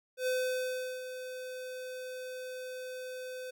square tone with ADSR envelope, 509 Hz, C5, 48 cents flat, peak -29 dBFS, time 0.17-3.51 s, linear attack 100 ms, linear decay 740 ms, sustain -11 dB, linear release 11 ms, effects none

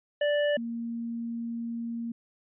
square / sine tone pair in turn, 586 / 232.6 Hz, D5 / A#3, -4 / -4 cents, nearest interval octave + major third, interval 1600 cents, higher first, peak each -24 / -31 dBFS, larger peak first, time 0.21-0.57 / 0.57-2.12 s, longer second, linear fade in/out 5 ms, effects resampled to 8000 Hz

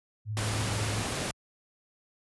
sine tone with vibrato, 106.7 Hz, G#2, 47 cents sharp, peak -30 dBFS, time 0.25-1.04 s, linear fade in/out 50 ms, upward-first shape square, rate 18 Hz, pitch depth 46 cents each way
pink noise, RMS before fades -32 dBFS, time 0.37-1.31 s, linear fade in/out 0 ms
effects high-pass 60 Hz 12 dB/octave + resampled to 24000 Hz

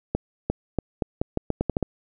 accelerating click train, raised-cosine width 2 ms, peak -9 dBFS, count 11, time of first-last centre 0.15-1.827 s, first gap 350 ms, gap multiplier 0.82, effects none

